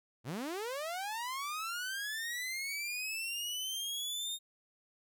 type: linear sweep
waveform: sawtooth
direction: up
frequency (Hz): 102.1 to 3700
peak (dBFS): -33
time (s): 0.24-4.39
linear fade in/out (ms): 50
effects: none